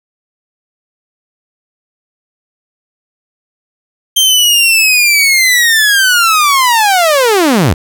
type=linear sweep; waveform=sawtooth; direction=down; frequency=3170 to 64.4 Hz; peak=-3 dBFS; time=4.16-7.74 s; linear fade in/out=10 ms; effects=none